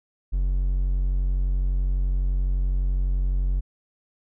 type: tone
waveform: triangle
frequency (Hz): 45.91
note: F#1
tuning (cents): -13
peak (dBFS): -18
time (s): 0.32-3.61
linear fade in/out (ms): 20
effects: none